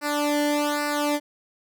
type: tone with flanger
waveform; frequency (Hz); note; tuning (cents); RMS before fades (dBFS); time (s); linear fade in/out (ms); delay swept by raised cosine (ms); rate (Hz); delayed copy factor
sawtooth; 293.7; D4; 0; -24; 0.01-1.2; 50; 0.3 to 0.8; 1.2; -0.95
effects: none